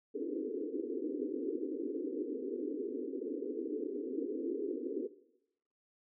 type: band-pass noise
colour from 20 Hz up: pink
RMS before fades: -38 dBFS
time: 0.14-5.08 s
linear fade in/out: 20 ms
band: 260 to 470 Hz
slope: 96 dB/octave
effects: noise-tail reverb RT60 0.8 s tail -17 dB re dry